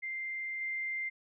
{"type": "tone with level steps", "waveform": "sine", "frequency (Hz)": 2093, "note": "C7", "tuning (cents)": 0, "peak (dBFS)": [-35, -33], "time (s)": [0.02, 1.1], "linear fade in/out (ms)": 20, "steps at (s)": 0.61, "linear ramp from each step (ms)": 2, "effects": []}